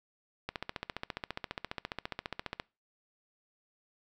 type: click train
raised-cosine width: 0.3 ms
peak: -19 dBFS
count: 32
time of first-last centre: 0.49-2.599 s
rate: 14.7 Hz
effects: noise-tail reverb RT60 0.3 s tail -24 dB re dry